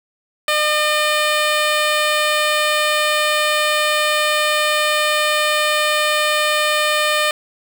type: tone with notch filter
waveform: 10% pulse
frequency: 605 Hz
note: D#5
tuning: 49 cents flat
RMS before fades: -17 dBFS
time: 0.48-7.31 s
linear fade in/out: 2 ms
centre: 12000 Hz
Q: 1.5
effects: none